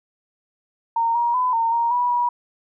sine tone with pitch steps, 921 / 947 / 1005 / 915 / 934 / 976 / 967 Hz, A#5 / A#5 / B5 / A#5 / A#5 / B5 / B5, -21 / +27 / +30 / -32 / +3 / -21 / -37 cents, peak -17 dBFS, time 0.96-2.29 s, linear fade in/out 5 ms, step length 190 ms, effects none

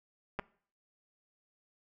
clicks, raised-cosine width 0.5 ms, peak -20 dBFS, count 2, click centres 0.39 / 0.395 s, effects noise-tail reverb RT60 0.5 s tail -22 dB re dry

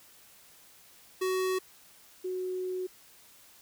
square / sine tone pair in turn, 373.7 / 368.6 Hz, F#4 / F#4, +17 / -7 cents, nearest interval unison, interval 24 cents, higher first, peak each -28 / -31 dBFS, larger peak first, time 1.21-1.59 / 2.24-2.87 s, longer second, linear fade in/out 10 ms, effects white hiss -57 dBFS RMS until 3.61 s

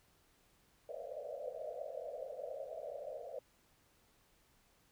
white band-pass noise, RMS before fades -45 dBFS, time 0.89-3.39 s, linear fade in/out 2 ms, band 480 to 670 Hz, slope 96 dB/octave, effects pink hiss -71 dBFS RMS until 4.91 s

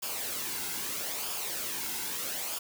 white noise with flanger, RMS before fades -35 dBFS, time 0.02-2.59 s, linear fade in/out 10 ms, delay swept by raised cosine 0.5 to 1.7 ms, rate 0.78 Hz, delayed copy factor -0.55, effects none

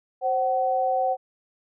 sine tone pair together, 526.7 / 754 Hz, C5 / F#5, +11 / +32 cents, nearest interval tritone, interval 621 cents, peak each -25 / -22 dBFS, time 0.21-1.17 s, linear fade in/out 50 ms, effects none

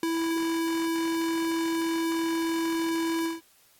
square tone with ADSR envelope, 329.6 Hz, E4, in tune, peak -21 dBFS, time 0.03-3.41 s, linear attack 3 ms, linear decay 3 ms, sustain -5 dB, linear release 160 ms, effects white hiss -61 dBFS RMS until 3.79 s + AAC 64 kbps

